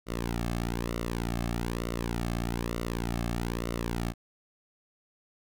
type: tone with flanger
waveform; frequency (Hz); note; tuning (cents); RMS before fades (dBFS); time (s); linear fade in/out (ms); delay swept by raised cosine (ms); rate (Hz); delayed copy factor
sawtooth; 58.27; A#1; 0; -32; 0.06-4.14; 50; 1.2 to 2.1; 1.1; -0.75
effects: none